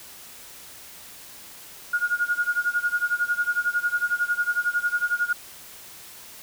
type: tone with tremolo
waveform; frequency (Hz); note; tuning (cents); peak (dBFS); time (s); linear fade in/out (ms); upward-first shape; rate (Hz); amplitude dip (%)
sine; 1433; F6; +44; -18; 1.93-5.33; 5; sine; 11; 90
effects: white hiss -44 dBFS RMS until 6.42 s